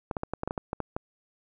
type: clicks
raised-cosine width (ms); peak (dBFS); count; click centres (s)
1; -16; 11; 0.112 / 0.168 / 0.234 / 0.336 / 0.434 / 0.476 / 0.509 / 0.578 / 0.731 / 0.803 / 0.965
effects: none